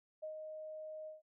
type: tone with ADSR envelope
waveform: sine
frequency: 622.3 Hz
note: D#5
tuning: in tune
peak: -40 dBFS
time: 0.22-1.22 s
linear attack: 17 ms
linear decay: 100 ms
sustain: -4 dB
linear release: 150 ms
effects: none